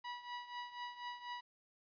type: tone with tremolo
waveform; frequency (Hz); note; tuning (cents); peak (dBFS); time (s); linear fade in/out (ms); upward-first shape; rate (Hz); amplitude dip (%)
sawtooth; 973; B5; -26; -37; 0.04-1.41; 10; triangle; 4.1; 80
effects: resampled to 11025 Hz + 12-bit